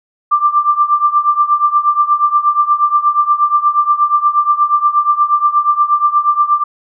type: tone with tremolo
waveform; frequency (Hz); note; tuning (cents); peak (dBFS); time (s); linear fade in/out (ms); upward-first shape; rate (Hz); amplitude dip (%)
sine; 1182; D6; +11; -5; 0.31-6.64; 10; triangle; 8.4; 90
effects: none